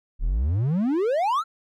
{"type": "exponential sweep", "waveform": "triangle", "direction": "up", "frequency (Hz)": [32.7, 1396.9], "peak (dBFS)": -18, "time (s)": [0.19, 1.44], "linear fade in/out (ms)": 50, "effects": []}